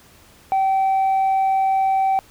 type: tone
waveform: sine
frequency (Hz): 771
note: G5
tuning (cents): -29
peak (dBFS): -13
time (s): 0.52-2.19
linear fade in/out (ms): 0
effects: tanh soft clip ceiling -14 dBFS + pink hiss -50 dBFS RMS until 2.3 s